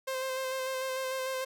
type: tone with vibrato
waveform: sawtooth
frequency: 523.3 Hz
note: C5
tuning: in tune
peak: -28 dBFS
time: 0.07-1.45 s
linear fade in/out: 10 ms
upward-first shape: square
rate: 6.7 Hz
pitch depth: 16 cents each way
effects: none